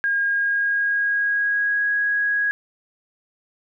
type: tone with pitch glide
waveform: sine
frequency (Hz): 1624 to 1656.2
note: G#6 to G#6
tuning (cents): -39 to -5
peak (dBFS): -18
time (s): 0.04-2.51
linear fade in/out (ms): 0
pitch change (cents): +34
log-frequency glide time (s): 0.26-1.9
effects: none